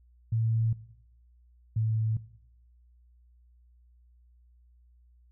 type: tone pair in turn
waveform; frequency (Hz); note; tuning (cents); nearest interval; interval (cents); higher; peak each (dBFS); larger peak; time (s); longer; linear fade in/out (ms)
sine; 112.8 / 110.41; A2 / A2; +44 / +6; unison; 38; first; -24; neither; 0.32-0.73 / 1.76-2.17; neither; 5
effects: noise-tail reverb RT60 0.8 s tail -18 dB re dry + added 60 Hz sine -57 dBFS peak until 5.31 s